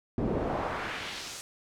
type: noise with band-pass filter sweep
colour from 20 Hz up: brown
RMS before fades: -33 dBFS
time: 0.18-1.41 s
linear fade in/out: 0 ms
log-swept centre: 270 to 7900 Hz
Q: 1.2
effects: none